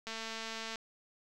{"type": "click train", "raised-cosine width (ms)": 0.2, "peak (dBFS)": -24, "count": 155, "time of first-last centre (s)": [0.07, 0.758], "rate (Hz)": 224, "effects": []}